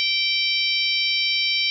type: harmonic tone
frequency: 776 Hz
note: G5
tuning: 18 cents flat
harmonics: 3 / 4 / 5 / 6 / 7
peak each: -24 / -25 / -26 / -27 / -27 dBFS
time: 0-1.7 s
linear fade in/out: 0 ms
effects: none